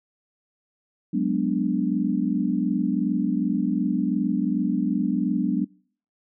sine chord, G# half-diminished seventh, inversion third, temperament equal, 185 / 207.7 / 246.9 / 293.7 Hz, F#3 / G#3 / B3 / D4, 0 / 0 / 0 / 0 cents, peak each -26 dBFS, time 1.13-5.65 s, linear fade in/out 10 ms, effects noise-tail reverb RT60 0.5 s tail -24 dB re dry

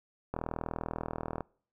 click train, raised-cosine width 1 ms, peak -20 dBFS, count 44, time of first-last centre 0.34-1.407 s, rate 40.3 Hz, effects noise-tail reverb RT60 0.5 s tail -25 dB re dry

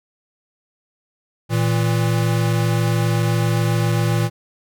square tone pair together, 115.2 / 162.72 Hz, A#2 / E3, -20 / -22 cents, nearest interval tritone, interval 598 cents, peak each -18 / -22 dBFS, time 1.49-4.3 s, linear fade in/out 50 ms, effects none

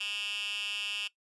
10% pulse tone with high-pass filter, 205 Hz, G#3, 22 cents flat, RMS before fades -35 dBFS, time 0-1.08 s, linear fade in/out 10 ms, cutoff 2700 Hz, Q 6.7, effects noise-tail reverb RT60 0.1 s tail -18 dB re dry + resampled to 24000 Hz

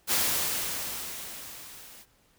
white noise with level ramp, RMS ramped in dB -24 to -50 dBFS, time 0.07-2.06 s, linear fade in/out 50 ms, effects pink hiss -65 dBFS RMS until 2.38 s

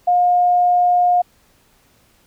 sine tone, 713 Hz, F5, 36 cents sharp, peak -11 dBFS, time 0.07-1.22 s, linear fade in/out 10 ms, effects pink hiss -56 dBFS RMS until 2.26 s

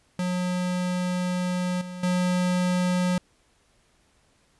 square tone with level steps, 180.5 Hz, F#3, 43 cents flat, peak -25 / -35 / -22 dBFS, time 0.19-3.18 s, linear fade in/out 2 ms, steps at 1.81 / 2.03 s, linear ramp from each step 5 ms, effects pink hiss -64 dBFS RMS until 4.59 s + resampled to 24000 Hz

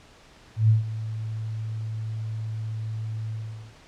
sine tone with ADSR envelope, 110 Hz, A2, in tune, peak -13 dBFS, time 0.56-3.75 s, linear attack 130 ms, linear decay 140 ms, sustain -15 dB, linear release 440 ms, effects pink hiss -52 dBFS RMS until 3.87 s + low-pass 6000 Hz 12 dB/octave

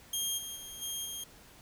15% pulse tone with level steps, 3221 Hz, G7, 46 cents sharp, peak -24 / -32 / -36 / -28 / -31 dBFS, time 0.13-1.24 s, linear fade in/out 5 ms, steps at 0.37 / 0.55 / 0.81 / 1.04 s, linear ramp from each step 20 ms, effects pink hiss -56 dBFS RMS until 1.61 s

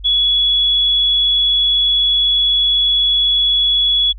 sine tone, 3382 Hz, G#7, 31 cents sharp, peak -11 dBFS, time 0.04-4.13 s, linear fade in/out 20 ms, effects added 48 Hz sine -30 dBFS peak until 4.18 s

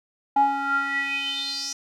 square tone with band-pass filter sweep, 277.2 Hz, C#4, in tune, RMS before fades -25 dBFS, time 0.36-1.73 s, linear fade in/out 5 ms, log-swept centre 780 to 5900 Hz, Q 7.5, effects none

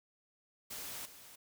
white noise with echo, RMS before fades -44 dBFS, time 0.7-1.06 s, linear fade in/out 10 ms, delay 300 ms, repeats 1, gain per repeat -11 dB, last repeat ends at 1.36 s, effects none

